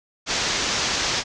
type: low-pass noise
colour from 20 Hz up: white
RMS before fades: -24 dBFS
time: 0.26-1.24 s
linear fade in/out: 50 ms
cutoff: 6600 Hz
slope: 48 dB/octave
effects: none